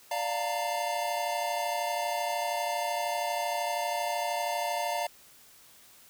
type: chord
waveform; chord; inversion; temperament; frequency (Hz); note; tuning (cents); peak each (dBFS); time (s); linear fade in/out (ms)
square; Bb major seventh; first; equal with one note detuned; 587.3 / 698.5 / 899.5 / 932.3; D5 / F5 / A5 / Bb5; 0 / 0 / +38 / 0; -36 / -33 / -36 / -38; 0.11-5.07; 5
effects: white hiss -56 dBFS RMS until 6.09 s